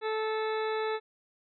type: harmonic tone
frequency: 436.7 Hz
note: A4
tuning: 13 cents flat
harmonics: 1 / 2 / 3 / 4 / 5 / 6 / 8 / 9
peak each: -30 / -36 / -39 / -41 / -44 / -48 / -48 / -46 dBFS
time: 0.01-1 s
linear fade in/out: 50 ms
effects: none